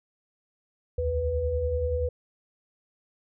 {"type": "tone cluster", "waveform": "sine", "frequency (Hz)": [68.8, 79.2, 494.1], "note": ["C#2", "D#2", "B4"], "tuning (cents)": [-12, 31, 1], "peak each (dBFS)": [-35, -28, -27], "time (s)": [0.98, 2.09], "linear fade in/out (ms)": 5, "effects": []}